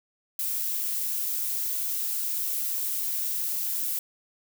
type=noise; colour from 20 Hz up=violet; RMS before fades=-29 dBFS; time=0.39-3.99 s; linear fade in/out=2 ms; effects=none